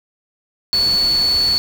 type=tone in noise; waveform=sine; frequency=4435 Hz; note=C#8; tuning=in tune; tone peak=-13 dBFS; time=0.73-1.58 s; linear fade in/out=0 ms; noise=pink; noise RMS=-29 dBFS; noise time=0.73-1.58 s; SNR=+13 dB; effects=none